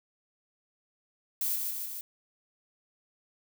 violet noise with echo, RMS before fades -30 dBFS, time 1.41-1.56 s, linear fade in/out 2 ms, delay 150 ms, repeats 3, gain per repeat -3 dB, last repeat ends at 2.01 s, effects none

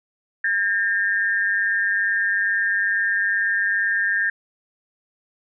sine tone pair together, 1614.3 / 1812 Hz, G#6 / A#6, -50 / -50 cents, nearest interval major second, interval 200 cents, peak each -21 dBFS, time 0.44-4.3 s, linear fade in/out 5 ms, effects none

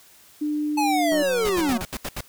sine tone, 299.2 Hz, D4, 32 cents sharp, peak -22 dBFS, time 0.41-1.23 s, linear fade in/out 10 ms
square linear sweep, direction down, 868 to 217.6 Hz, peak -21 dBFS, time 0.77-1.78 s, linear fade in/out 10 ms
click train, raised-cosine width 1 ms, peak -22 dBFS, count 130, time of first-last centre 1.12-1.817 s, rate 185 Hz
pink noise bursts, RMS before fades -30 dBFS, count 7, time 1.45-2.208 s, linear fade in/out 2 ms, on 44 ms, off 75 ms
effects white hiss -52 dBFS RMS until 2.28 s

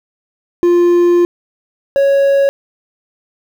triangle tone pair in turn, 349.2 / 554.3 Hz, F4 / C#5, 0 / 0 cents, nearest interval minor sixth, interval 800 cents, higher second, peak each -5 / -6 dBFS, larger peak first, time 0.63-1.25 / 1.96-2.49 s, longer first, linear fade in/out 0 ms, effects 7-bit

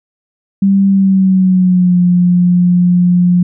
sine tone with pitch glide, 196 to 177.67 Hz, G3 to F3, 0 to +30 cents, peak -6 dBFS, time 0.62-3.43 s, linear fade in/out 5 ms, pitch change -170 cents, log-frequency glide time 0.88-1.99 s, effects none

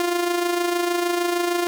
sawtooth tone with amplitude modulation, 349.2 Hz, F4, in tune, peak -14 dBFS, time 0-1.67 s, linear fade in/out 0 ms, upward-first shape sine, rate 26.5 Hz, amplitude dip 50%, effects none

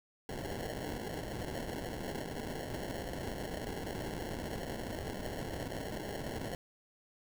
white noise with sample-and-hold, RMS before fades -40 dBFS, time 0.29-6.55 s, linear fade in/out 0 ms, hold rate 1225 Hz, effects none

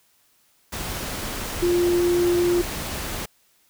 sine tone in noise, 350 Hz, F4, 4 cents sharp, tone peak -17 dBFS, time 1.62-2.62 s, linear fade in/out 10 ms, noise pink, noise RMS -30 dBFS, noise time 0.72-3.26 s, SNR +10 dB, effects white hiss -62 dBFS RMS until 3.69 s

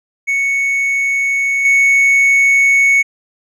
triangle tone with level steps, 2217 Hz, C#7, in tune, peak -11 / -6 dBFS, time 0.27-3.03 s, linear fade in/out 20 ms, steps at 1.65 s, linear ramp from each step 2 ms, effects resampled to 24000 Hz

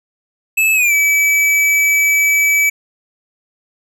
square tone with pitch glide, 2608 to 2297 Hz, E7 to D7, -19 to -39 cents, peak -11 dBFS, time 0.57-2.7 s, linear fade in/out 10 ms, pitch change -220 cents, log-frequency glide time 0.74-0.93 s, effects none

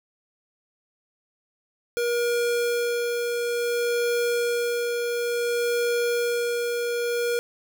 square tone with tremolo, 476.5 Hz, A#4, 38 cents sharp, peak -22 dBFS, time 1.97-7.39 s, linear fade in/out 0 ms, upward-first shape sine, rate 0.57 Hz, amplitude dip 30%, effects none

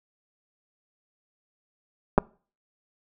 clicks, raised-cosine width 1 ms, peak -4 dBFS, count 2, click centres 2.179 / 2.184 s, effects noise-tail reverb RT60 0.4 s tail -25 dB re dry

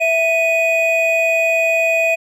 triangle tone pair together, 659.3 / 2489 Hz, E5 / D#7, 0 / 0 cents, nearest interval octave + major seventh, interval 2300 cents, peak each -14 dBFS, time 0-2.16 s, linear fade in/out 20 ms, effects none

